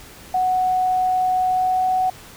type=tone with pitch glide; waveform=sine; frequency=740 to 744.7 Hz; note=F#5 to F#5; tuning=0 to +11 cents; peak=-16 dBFS; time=0.34-2.1 s; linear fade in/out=5 ms; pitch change=+11 cents; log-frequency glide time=1.51-1.93 s; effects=pink hiss -42 dBFS RMS until 2.36 s